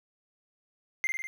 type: tone with echo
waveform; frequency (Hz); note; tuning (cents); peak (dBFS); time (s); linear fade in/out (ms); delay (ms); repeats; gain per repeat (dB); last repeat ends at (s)
triangle; 2093; C7; 0; -23; 1.04-1.07; 0; 50; 4; -3; 1.27
effects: none